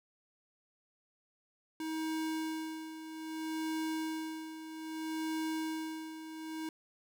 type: tone with tremolo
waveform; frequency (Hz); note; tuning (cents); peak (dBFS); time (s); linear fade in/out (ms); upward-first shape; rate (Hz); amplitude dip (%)
square; 317.4; D#4; +35; -34; 1.8-6.69; 2; sine; 0.62; 70
effects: none